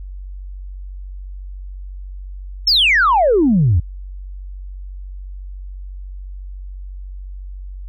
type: exponential sweep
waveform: sine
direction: down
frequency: 5490 to 76.5 Hz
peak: -9 dBFS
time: 2.67-3.8 s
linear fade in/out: 5 ms
effects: tanh soft clip ceiling -6 dBFS + added 47 Hz sine -28 dBFS peak until 7.88 s